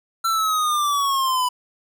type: linear sweep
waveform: square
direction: down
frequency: 1352 to 987.8 Hz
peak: -19 dBFS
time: 0.24-1.49 s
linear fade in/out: 10 ms
effects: none